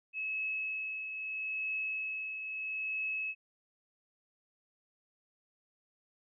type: tone with tremolo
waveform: sine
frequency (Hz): 2582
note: E7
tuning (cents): -37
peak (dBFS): -32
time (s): 0.13-3.35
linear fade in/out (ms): 50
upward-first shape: triangle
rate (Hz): 0.77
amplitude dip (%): 50
effects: none